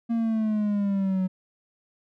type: exponential sweep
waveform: triangle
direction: down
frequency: 233.1 to 184.6 Hz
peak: -20 dBFS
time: 0.09-1.28 s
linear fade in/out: 20 ms
effects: none